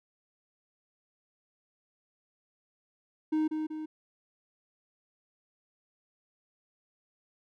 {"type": "tone with echo", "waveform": "triangle", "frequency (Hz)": 310.8, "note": "D#4", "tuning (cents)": -2, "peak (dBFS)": -23, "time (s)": [3.32, 3.48], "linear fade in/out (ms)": 10, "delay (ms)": 190, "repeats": 2, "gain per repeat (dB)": -5, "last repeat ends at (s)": 3.86, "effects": []}